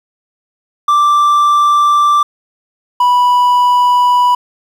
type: tone pair in turn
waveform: triangle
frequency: 1174.7 / 983.5 Hz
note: D6 / B5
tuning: 0 / -7 cents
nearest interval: minor third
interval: 307 cents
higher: first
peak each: -5 dBFS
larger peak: neither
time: 0.88-2.23 / 3-4.35 s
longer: neither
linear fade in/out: 5 ms
effects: 7-bit